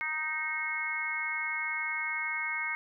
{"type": "harmonic tone", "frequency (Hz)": 311.1, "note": "D#4", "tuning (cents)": 0, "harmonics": [3, 4, 5, 6, 7], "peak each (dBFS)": [-42, -41, -39, -40, -32], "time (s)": [0.01, 2.75], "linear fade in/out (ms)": 0, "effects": []}